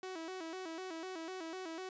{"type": "tone with vibrato", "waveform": "sawtooth", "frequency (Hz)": 348.8, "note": "F4", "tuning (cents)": -2, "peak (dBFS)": -38, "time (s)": [0.03, 1.89], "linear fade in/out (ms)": 2, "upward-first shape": "square", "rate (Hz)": 4, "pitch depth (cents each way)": 120, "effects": ["resampled to 16000 Hz"]}